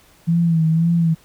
sine tone with vibrato, 164.81 Hz, E3, in tune, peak -13 dBFS, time 0.27-1.15 s, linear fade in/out 20 ms, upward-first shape sine, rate 1.9 Hz, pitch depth 57 cents each way, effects pink hiss -52 dBFS RMS until 1.24 s

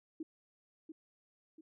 sine tone with echo, 317.8 Hz, D#4, 37 cents sharp, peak -38 dBFS, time 0.2-0.23 s, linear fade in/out 5 ms, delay 690 ms, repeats 2, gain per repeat -7 dB, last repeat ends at 1.61 s, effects none

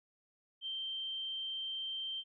sine tone, 3136 Hz, G7, in tune, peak -37 dBFS, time 0.61-2.24 s, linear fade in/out 50 ms, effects none

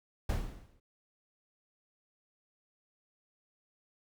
brown noise with exponential decay, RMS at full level -28 dBFS, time 0.29-0.8 s, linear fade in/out 5 ms, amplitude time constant 110 ms, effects none

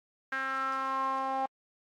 sawtooth tone with band-pass filter sweep, 266.7 Hz, C4, 33 cents sharp, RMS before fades -32 dBFS, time 0.32-1.46 s, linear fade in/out 5 ms, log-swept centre 1600 to 840 Hz, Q 6.1, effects AAC 48 kbps

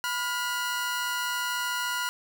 sawtooth tone pair together, 987.8 / 1424.7 Hz, B5 / F6, 0 / +34 cents, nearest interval tritone, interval 634 cents, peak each -28 / -26 dBFS, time 0.04-2.09 s, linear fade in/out 0 ms, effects none

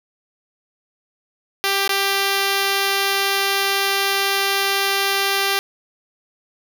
5% pulse tone with dropouts, 394 Hz, G4, 9 cents sharp, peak -6 dBFS, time 1.64-5.59 s, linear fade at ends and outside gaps 0 ms, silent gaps 1.877-1.893 s, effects none

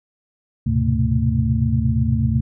sine tone cluster, 75.6 / 105.6 / 123.2 / 131.4 / 224.4 Hz, D#2 / G#2 / B2 / C3 / A3, -49 / +29 / -4 / +8 / +34 cents, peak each -22 dBFS, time 0.66-2.41 s, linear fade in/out 10 ms, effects none

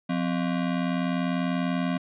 square ring-modulated tone, 218.5 Hz, A3, 12 cents flat, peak -22 dBFS, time 0.09-1.98 s, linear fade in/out 10 ms, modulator 40.1 Hz, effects resampled to 8000 Hz + 10-bit

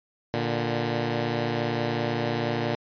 10% pulse tone pair together, 117.31 / 147.8 Hz, A#2 / D3, +11 / +11 cents, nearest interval major third, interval 400 cents, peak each -18 / -22 dBFS, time 0.34-2.75 s, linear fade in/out 0 ms, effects resampled to 11025 Hz

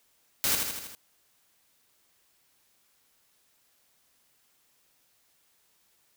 white noise with echo, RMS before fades -26 dBFS, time 0.44-0.55 s, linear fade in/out 0 ms, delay 80 ms, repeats 5, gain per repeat -4 dB, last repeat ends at 0.95 s, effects white hiss -68 dBFS RMS until 6.16 s

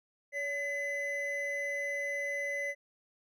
triangle tone pair together, 567 / 2021 Hz, C#5 / B6, +39 / +39 cents, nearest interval octave + minor seventh, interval 2200 cents, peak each -36 / -32 dBFS, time 0.32-2.75 s, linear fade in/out 50 ms, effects none

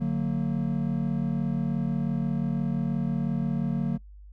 triangle chord, D augmented, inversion none, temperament just, 146.83 / 183.54 / 229.4 Hz, D3 / F#3 / A#3, 0 / -14 / -28 cents, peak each -27 dBFS, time 0-3.98 s, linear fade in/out 20 ms, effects noise-tail reverb RT60 0.1 s tail -24 dB re dry + added 50 Hz sine -44 dBFS peak until 4.32 s

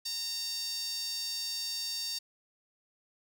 sawtooth tone with high-pass filter, 920 Hz, A#5, 23 cents flat, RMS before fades -36 dBFS, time 0.05-2.19 s, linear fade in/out 10 ms, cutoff 4700 Hz, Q 4.6, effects none

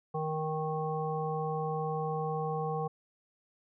harmonic tone, 156.3 Hz, D#3, 8 cents sharp, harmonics 1 / 3 / 5 / 7, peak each -35 / -35 / -36 / -40 dBFS, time 0.14-2.88 s, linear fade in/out 10 ms, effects none

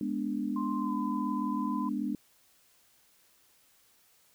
sine chord, G# diminished, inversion none, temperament equal with one note detuned, 208.6 / 246.9 / 293.7 Hz, G#3 / B3 / D4, +8 / 0 / 0 cents, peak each -34 dBFS, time 0.01-2.15 s, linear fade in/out 2 ms
sine tone with pitch glide, 1046.5 to 1012 Hz, C6 to B5, 0 to +42 cents, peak -35 dBFS, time 0.56-1.89 s, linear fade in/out 5 ms, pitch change -58 cents, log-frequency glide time 0.79-0.93 s
effects white hiss -65 dBFS RMS until 4.34 s

